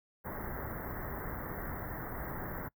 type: band-stop noise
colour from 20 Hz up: pink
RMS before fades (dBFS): -40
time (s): 0.24-2.69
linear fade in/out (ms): 20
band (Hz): 2000 to 13000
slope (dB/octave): 96
effects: noise-tail reverb RT60 0.1 s tail -24 dB re dry